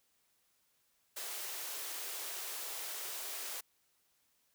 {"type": "high-pass noise", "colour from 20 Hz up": "white", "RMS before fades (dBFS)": -42, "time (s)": [1.16, 3.61], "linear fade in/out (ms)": 10, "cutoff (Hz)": 340, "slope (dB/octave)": 48, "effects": ["white hiss -75 dBFS RMS until 4.54 s"]}